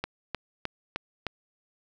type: click train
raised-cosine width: 0.3 ms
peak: -14 dBFS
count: 5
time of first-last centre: 0.04-1.267 s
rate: 3.26 Hz
effects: none